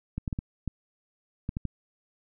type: clicks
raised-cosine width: 5 ms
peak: -18 dBFS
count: 8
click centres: 0.18 / 0.278 / 0.328 / 0.389 / 0.677 / 1.491 / 1.569 / 1.653 s
effects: none